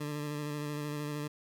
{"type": "tone with vibrato", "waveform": "20% pulse", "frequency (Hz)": 148, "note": "D3", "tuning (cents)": 14, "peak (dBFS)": -30, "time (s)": [0, 1.28], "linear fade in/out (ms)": 10, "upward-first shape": "square", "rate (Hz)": 13, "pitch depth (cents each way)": 18, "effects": []}